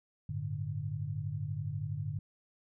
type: chord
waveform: sine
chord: G suspended second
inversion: none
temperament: just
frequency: 98 / 110.25 / 147 Hz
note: G2 / A2 / D3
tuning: 0 / +4 / +2 cents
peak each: -39 / -39 / -37 dBFS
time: 0.29-2.19 s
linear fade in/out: 5 ms
effects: none